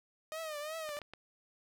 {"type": "tone with vibrato", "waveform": "sawtooth", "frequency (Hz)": 617, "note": "D#5", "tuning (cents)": -15, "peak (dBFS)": -35, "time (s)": [0.32, 0.99], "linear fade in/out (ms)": 0, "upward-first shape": "triangle", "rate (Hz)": 2.8, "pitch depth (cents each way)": 110}
{"type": "clicks", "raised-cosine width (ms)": 0.3, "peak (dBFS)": -31, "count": 4, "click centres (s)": [0.891, 0.969, 1.017, 1.136]}
{"effects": []}